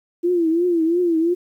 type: tone with vibrato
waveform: sine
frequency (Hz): 339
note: E4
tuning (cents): +49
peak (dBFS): -15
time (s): 0.23-1.35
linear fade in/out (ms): 20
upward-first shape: triangle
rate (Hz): 2.9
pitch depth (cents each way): 120
effects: 9-bit